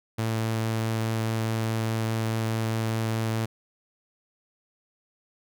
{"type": "tone", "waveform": "sawtooth", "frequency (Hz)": 111.9, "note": "A2", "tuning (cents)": 30, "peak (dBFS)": -21, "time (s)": [0.18, 3.46], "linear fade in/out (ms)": 10, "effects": []}